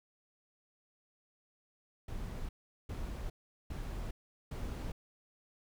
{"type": "noise bursts", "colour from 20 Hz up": "brown", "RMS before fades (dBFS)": -40, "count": 4, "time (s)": [2.08, 4.92], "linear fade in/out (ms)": 5, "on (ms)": 410, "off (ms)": 400, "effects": []}